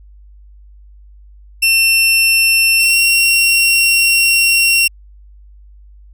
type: tone with pitch glide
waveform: sawtooth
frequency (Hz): 2700 to 2738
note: E7 to F7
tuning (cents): +41 to -35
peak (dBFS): -6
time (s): 1.62-4.88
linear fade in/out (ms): 10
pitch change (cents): +24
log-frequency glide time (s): 2.78-2.97
effects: added 50 Hz sine -38 dBFS peak until 6.13 s